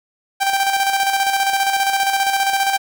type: tone with tremolo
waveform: sawtooth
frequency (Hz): 784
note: G5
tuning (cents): 0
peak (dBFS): -10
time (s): 0.4-2.78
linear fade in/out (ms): 20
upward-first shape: square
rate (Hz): 15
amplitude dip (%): 45
effects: none